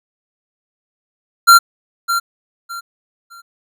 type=tone with echo; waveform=square; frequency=1376 Hz; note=F6; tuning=26 cents flat; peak=-4 dBFS; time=1.47-1.59 s; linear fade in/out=20 ms; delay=610 ms; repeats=3; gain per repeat=-11 dB; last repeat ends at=3.42 s; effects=none